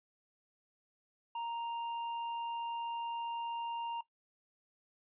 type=tone with hard clipping; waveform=sine; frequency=932.3 Hz; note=A#5; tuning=in tune; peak=-38 dBFS; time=1.35-4.01 s; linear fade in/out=5 ms; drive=7 dB; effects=noise-tail reverb RT60 0.1 s tail -17 dB re dry + resampled to 8000 Hz